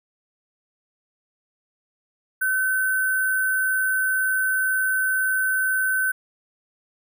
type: tone with sample-and-hold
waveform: sine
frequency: 1524 Hz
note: G6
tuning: 49 cents flat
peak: -19 dBFS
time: 2.41-6.12 s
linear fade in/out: 10 ms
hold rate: 11025 Hz
effects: none